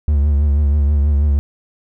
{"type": "tone with vibrato", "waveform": "triangle", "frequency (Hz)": 72.4, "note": "D2", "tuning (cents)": -24, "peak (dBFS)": -9, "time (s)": [0.08, 1.39], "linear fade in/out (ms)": 0, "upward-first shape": "triangle", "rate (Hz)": 6.2, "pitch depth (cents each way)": 67, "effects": []}